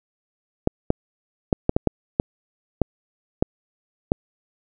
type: clicks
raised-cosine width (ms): 2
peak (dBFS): -3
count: 10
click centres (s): 0.674 / 0.904 / 1.528 / 1.694 / 1.765 / 1.873 / 2.199 / 2.817 / 3.425 / 4.119
effects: none